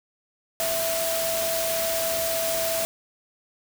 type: tone in noise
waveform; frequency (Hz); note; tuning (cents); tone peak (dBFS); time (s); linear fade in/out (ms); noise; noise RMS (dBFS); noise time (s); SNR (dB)
sine; 659.3; E5; 0; -26; 0.6-2.85; 0; white; -28; 0.6-2.85; -1
effects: none